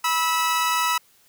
sawtooth tone pair together, 979.5 / 1300 Hz, B5 / E6, -15 / -24 cents, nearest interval perfect fourth, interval 491 cents, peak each -19 dBFS, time 0.04-0.98 s, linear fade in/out 5 ms, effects white hiss -58 dBFS RMS until 1.28 s

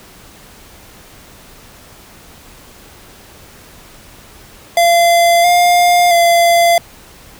square tone with pitch steps, 686 / 705 / 685 Hz, F5 / F5 / F5, -31 / +16 / -34 cents, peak -8 dBFS, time 4.77-6.78 s, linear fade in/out 2 ms, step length 670 ms, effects pink hiss -40 dBFS RMS until 7.39 s

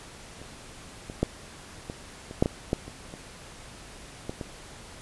clicks, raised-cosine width 2 ms, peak -30 / -24 / -9 / -20 / -25 / -6 / -12 / -10 / -27 / -26 / -18 / -20 dBFS, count 12, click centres 0.416 / 1.099 / 1.23 / 1.899 / 2.311 / 2.425 / 2.459 / 2.731 / 2.88 / 3.139 / 4.295 / 4.412 s, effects pink hiss -46 dBFS RMS until 5.01 s + resampled to 24000 Hz

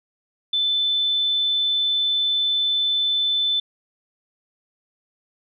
sine tone, 3520 Hz, A7, in tune, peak -18 dBFS, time 0.53-3.6 s, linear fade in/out 5 ms, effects none

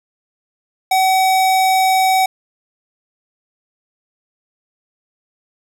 square tone, 757 Hz, F#5, 39 cents sharp, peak -12 dBFS, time 0.91-2.26 s, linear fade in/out 5 ms, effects none

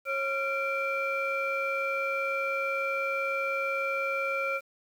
sine tone cluster, 545 / 1375 / 2351 Hz, C#5 / F6 / D7, -29 / -27 / +1 cents, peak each -31 dBFS, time 0.05-4.61 s, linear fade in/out 50 ms, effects tanh soft clip ceiling -20 dBFS + 9-bit

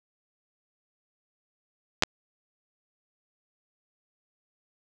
clicks, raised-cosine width 0.2 ms, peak -3 dBFS, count 2, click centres 2.024 / 2.035 s, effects none

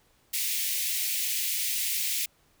white high-pass noise, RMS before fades -29 dBFS, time 0.33-2.26 s, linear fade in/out 10 ms, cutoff 2000 Hz, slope 48 dB/octave, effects pink hiss -65 dBFS RMS until 2.6 s

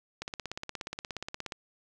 click train, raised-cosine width 0.2 ms, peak -19 dBFS, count 23, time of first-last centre 0.22-1.522 s, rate 16.9 Hz, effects none

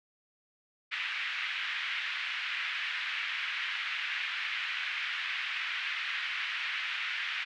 pink band-pass noise, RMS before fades -35 dBFS, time 0.91-7.45 s, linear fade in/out 20 ms, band 1700 to 3000 Hz, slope 24 dB/octave, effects none

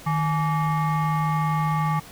sine tone with frequency modulation, 155.56 Hz, D#3, in tune, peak -19 dBFS, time 0.06-2 s, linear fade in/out 10 ms, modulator 1000 Hz, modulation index 0.96, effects tanh soft clip ceiling -15 dBFS + pink hiss -44 dBFS RMS until 2.11 s

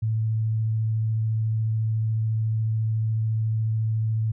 sine tone with vibrato, 110.5 Hz, A2, 8 cents sharp, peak -21 dBFS, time 0.02-4.32 s, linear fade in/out 10 ms, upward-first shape triangle, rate 14 Hz, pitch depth 13 cents each way, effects none

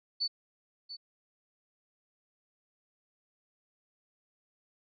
sine tone with echo, 4483 Hz, C#8, 19 cents sharp, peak -28 dBFS, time 0.2-0.28 s, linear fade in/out 20 ms, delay 690 ms, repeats 1, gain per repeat -12 dB, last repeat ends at 0.97 s, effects none

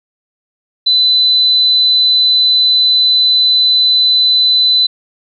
sine tone, 4010 Hz, B7, 26 cents sharp, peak -7 dBFS, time 0.86-4.87 s, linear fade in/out 10 ms, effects none

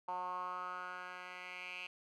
10% pulse tone with band-pass filter sweep, 181.1 Hz, F#3, 37 cents flat, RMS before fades -44 dBFS, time 0.08-1.87 s, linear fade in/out 5 ms, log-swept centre 910 to 2600 Hz, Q 5.2, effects none

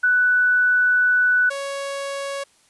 sine / sawtooth tone pair in turn, 1487 / 555.8 Hz, F#6 / C#5, +8 / +4 cents, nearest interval octave + perfect fourth, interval 1704 cents, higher first, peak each -14 / -22 dBFS, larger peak first, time 0.03-1.5 / 1.5-2.44 s, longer first, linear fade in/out 10 ms, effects white hiss -58 dBFS RMS until 2.69 s + resampled to 24000 Hz

